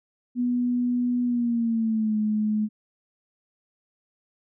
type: tone with pitch glide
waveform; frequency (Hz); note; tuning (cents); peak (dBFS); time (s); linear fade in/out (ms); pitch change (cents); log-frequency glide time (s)
sine; 245.1 to 213.4; B3 to G#3; -13 to +47; -21; 0.35-2.69; 50; -240; 1.24-2.17
effects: none